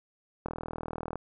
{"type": "click train", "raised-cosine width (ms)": 1, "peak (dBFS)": -20, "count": 29, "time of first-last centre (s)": [0.46, 1.157], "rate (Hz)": 40.2, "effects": []}